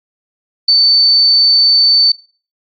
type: tone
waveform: sine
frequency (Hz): 4532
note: C#8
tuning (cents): +37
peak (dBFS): -6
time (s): 0.68-2.12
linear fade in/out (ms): 5
effects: noise-tail reverb RT60 0.4 s tail -22 dB re dry + AAC 64 kbps